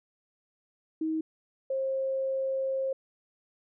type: tone pair in turn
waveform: sine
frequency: 317.2 / 533.5 Hz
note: D#4 / C5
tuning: +33 / +34 cents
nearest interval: major sixth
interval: 901 cents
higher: second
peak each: -27 dBFS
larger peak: neither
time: 1.01-1.21 / 1.7-2.93 s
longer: second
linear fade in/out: 5 ms
effects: none